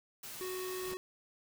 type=noise; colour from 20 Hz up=white; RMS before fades=-46 dBFS; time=0.23-0.92 s; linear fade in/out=5 ms
type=tone; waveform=square; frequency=370 Hz; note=F#4; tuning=in tune; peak=-39 dBFS; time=0.41-0.97 s; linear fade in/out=0 ms
type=noise with exponential growth; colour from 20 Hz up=pink; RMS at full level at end=-44 dBFS; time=0.64-0.94 s; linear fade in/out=2 ms; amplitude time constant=65 ms
effects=none